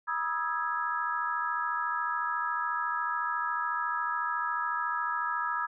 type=chord; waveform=sine; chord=E major seventh; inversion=second; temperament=equal with one note detuned; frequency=966.3 / 1244.5 / 1318.5 / 1661.2 Hz; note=B5 / D#6 / E6 / G#6; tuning=-38 / 0 / 0 / 0 cents; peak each=-34 dBFS; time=0.07-5.67 s; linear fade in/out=20 ms; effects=none